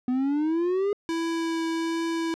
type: exponential sweep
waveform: triangle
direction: up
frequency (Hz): 247.1 to 415.3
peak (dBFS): -20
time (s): 0.08-0.93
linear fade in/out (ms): 2
type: tone with vibrato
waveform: square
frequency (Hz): 329.6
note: E4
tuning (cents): 0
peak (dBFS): -26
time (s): 1.09-2.34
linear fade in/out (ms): 0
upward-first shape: triangle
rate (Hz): 1.3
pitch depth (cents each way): 11
effects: low-pass 7000 Hz 12 dB/octave